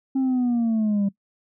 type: linear sweep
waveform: sine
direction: down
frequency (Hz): 269 to 196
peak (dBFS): -16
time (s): 0.15-1.09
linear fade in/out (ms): 10
effects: noise-tail reverb RT60 0.1 s tail -21 dB re dry + tanh soft clip ceiling -18 dBFS